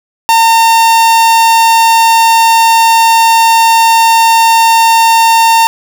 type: tone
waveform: 45% pulse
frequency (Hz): 910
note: A#5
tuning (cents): -42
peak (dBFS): -4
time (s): 0.29-5.67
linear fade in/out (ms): 0
effects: none